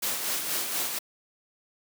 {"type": "noise with tremolo", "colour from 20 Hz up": "white", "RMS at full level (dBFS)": -28, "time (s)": [0.02, 0.99], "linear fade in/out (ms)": 10, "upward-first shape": "sine", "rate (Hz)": 4.2, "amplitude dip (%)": 45, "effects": ["high-pass 200 Hz 12 dB/octave"]}